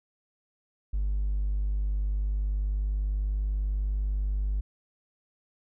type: tone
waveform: triangle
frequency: 50.1 Hz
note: G1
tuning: 38 cents sharp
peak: -22 dBFS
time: 0.93-4.61 s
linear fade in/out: 10 ms
effects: tanh soft clip ceiling -21 dBFS